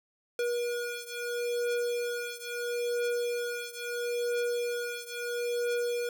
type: beating tone pair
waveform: square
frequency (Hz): 480 / 480.75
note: B4 / B4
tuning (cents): -49 / -47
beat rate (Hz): 0.75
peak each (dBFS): -33 / -35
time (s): 0.39-6.09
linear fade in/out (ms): 2
effects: none